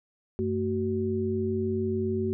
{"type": "tone cluster", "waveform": "sine", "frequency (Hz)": [96, 223.4, 374.9], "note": ["G2", "A3", "F#4"], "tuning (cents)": [-36, 27, 23], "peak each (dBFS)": [-32, -30, -28], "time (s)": [0.39, 2.33], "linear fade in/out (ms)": 0, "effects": []}